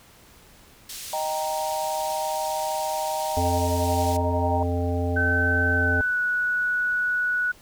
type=band-pass noise; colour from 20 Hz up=pink; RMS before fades=-37 dBFS; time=0.89-4.17 s; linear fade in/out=5 ms; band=3800 to 14000 Hz; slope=12 dB/octave
type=chord; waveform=sine; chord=Eb major; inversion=none; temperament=equal; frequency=622.3 / 784 / 932.3 Hz; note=Eb5 / G5 / Bb5; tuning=0 / 0 / 0 cents; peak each=-29 dBFS; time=1.13-4.63 s; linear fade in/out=2 ms
type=harmonic tone; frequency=87.31 Hz; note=F2; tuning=in tune; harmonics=1 / 3 / 5 / 7 / 9; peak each=-24 / -29 / -31 / -32 / -34 dBFS; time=3.37-6.01 s; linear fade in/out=0 ms
type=tone with pitch glide; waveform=sine; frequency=1531 to 1471.2 Hz; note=G6 to F#6; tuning=-41 to -10 cents; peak=-21 dBFS; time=5.16-7.52 s; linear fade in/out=10 ms; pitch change=-69 cents; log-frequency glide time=5.74-6.2 s
effects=pink hiss -52 dBFS RMS until 7.61 s